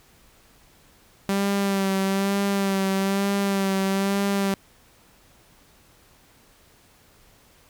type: tone with vibrato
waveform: sawtooth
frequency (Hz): 196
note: G3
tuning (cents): 0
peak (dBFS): -17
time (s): 1.29-4.54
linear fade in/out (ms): 0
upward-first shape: sine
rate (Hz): 1.1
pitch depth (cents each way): 30
effects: pink hiss -56 dBFS RMS until 7.69 s